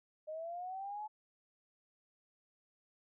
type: linear sweep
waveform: sine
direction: up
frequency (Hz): 610 to 863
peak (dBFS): -40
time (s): 0.27-1.08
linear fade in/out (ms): 20
effects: none